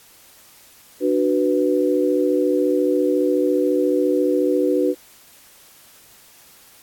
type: chord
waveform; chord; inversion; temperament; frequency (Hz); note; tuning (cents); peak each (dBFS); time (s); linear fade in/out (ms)
sine; B minor; first; equal with one note detuned; 295.7 / 370 / 493.9; D4 / F#4 / B4; +12 / 0 / 0; -20; 1-4.95; 50
effects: white hiss -49 dBFS RMS until 6.82 s + AAC 64 kbps